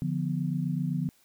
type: chord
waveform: sine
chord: B diminished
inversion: first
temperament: equal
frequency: 146.83 / 174.61 / 246.9 Hz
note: D3 / F3 / B3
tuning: 0 / 0 / 0 cents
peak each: -30 / -30 / -34 dBFS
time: 0.02-1.09 s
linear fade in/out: 0 ms
effects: white hiss -64 dBFS RMS until 1.24 s